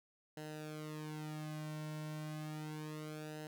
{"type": "tone with flanger", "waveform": "sawtooth", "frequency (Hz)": 153.5, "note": "D#3", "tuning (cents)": -23, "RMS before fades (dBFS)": -45, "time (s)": [0.37, 3.47], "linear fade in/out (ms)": 2, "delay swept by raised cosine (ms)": [0.86, 2.46], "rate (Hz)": 0.32, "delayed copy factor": -0.85, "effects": []}